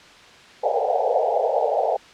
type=band-pass noise; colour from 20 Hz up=pink; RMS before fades=-21 dBFS; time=0.63-1.97 s; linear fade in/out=10 ms; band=450 to 840 Hz; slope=96 dB/octave; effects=white hiss -46 dBFS RMS until 2.13 s + low-pass 4000 Hz 12 dB/octave